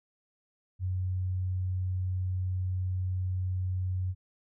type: tone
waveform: sine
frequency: 92.3 Hz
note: F#2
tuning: 4 cents flat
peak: -28 dBFS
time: 0.79-4.15 s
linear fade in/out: 50 ms
effects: none